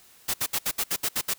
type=noise bursts; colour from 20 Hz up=white; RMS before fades=-26 dBFS; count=9; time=0.28-1.339 s; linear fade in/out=10 ms; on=59 ms; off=66 ms; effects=white hiss -55 dBFS RMS until 1.38 s